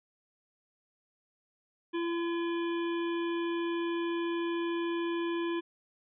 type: harmonic tone with a mistuned harmonic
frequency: 339.2 Hz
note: E4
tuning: 50 cents sharp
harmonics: 1 / 3 / 5 / 7 / 9 / 10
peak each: -30 / -40 / -44 / -47 / -49 / -50 dBFS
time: 1.93-5.61 s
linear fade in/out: 20 ms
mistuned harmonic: 7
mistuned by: +34 cents
effects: none